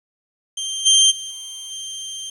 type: tone with level steps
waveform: 25% pulse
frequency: 3157 Hz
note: G7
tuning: 12 cents sharp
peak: -20 / -7 / -25 / -28 / -25 dBFS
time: 0.57-2.3 s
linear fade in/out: 5 ms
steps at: 0.85 / 1.1 / 1.3 / 1.7 s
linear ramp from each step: 20 ms
effects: resampled to 32000 Hz + 8-bit